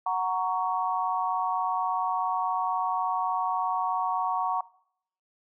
sine chord, F# major, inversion none, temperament equal with one note detuned, 740 / 932.3 / 1115.8 Hz, F#5 / A#5 / C#6, 0 / 0 / +11 cents, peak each -29 dBFS, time 0.06-4.61 s, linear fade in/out 5 ms, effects noise-tail reverb RT60 0.7 s tail -21 dB re dry

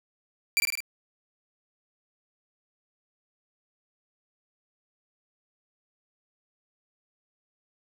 sawtooth tone with echo, 2349 Hz, D7, in tune, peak -17 dBFS, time 0.57-0.6 s, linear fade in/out 0 ms, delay 51 ms, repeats 4, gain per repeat -3 dB, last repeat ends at 0.804 s, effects none

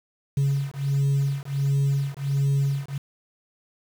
sine beating tone pair, 138.4 / 139.8 Hz, C#3 / C#3, -2 / +15 cents, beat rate 1.4 Hz, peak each -22 dBFS, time 0.37-2.98 s, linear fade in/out 5 ms, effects tanh soft clip ceiling -17 dBFS + 7-bit

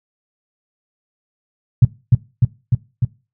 sine tone with echo, 122.8 Hz, B2, 9 cents flat, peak -3 dBFS, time 1.82-1.85 s, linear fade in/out 5 ms, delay 300 ms, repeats 4, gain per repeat -2 dB, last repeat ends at 3.05 s, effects noise-tail reverb RT60 0.3 s tail -20 dB re dry

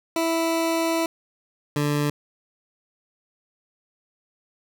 20% pulse tone pair in turn, 329.4 / 146.73 Hz, E4 / D3, -1 / -1 cents, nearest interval octave + major second, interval 1400 cents, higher first, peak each -16 dBFS, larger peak neither, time 0.16-1.06 / 1.76-2.1 s, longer first, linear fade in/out 2 ms, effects none

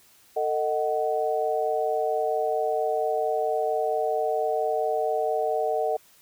sine chord, D# diminished, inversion second, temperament just, 448 / 622.3 / 746.7 Hz, A4 / D#5 / F#5, +31 / 0 / +16 cents, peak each -27 dBFS, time 0.36-5.97 s, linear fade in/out 10 ms, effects white hiss -57 dBFS RMS until 6.21 s

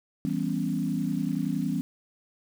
sine chord, C# half-diminished seventh, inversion first, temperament equal, 164.81 / 196 / 246.9 / 277.2 Hz, E3 / G3 / B3 / C#4, 0 / 0 / 0 / 0 cents, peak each -31 dBFS, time 0.25-1.81 s, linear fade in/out 0 ms, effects 8-bit

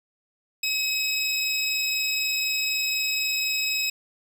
25% pulse tone pair together, 2554 / 3819 Hz, D#7 / A#7, +45 / +41 cents, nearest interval perfect fifth, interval 696 cents, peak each -20 / -29 dBFS, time 0.63-3.9 s, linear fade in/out 5 ms, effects none

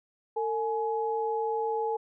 sine tone pair together, 451 / 843.8 Hz, A4 / G#5, +43 / +27 cents, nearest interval major seventh, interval 1084 cents, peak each -29 / -30 dBFS, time 0.36-1.97 s, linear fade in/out 10 ms, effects none

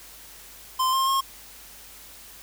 square tone with pitch steps, 1038 / 1062 / 1077 Hz, C6 / C6 / C6, -14 / +25 / +50 cents, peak -21 dBFS, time 0.79-1.21 s, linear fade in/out 10 ms, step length 140 ms, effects added 50 Hz sine -56 dBFS peak until 2.42 s + white hiss -46 dBFS RMS until 2.42 s

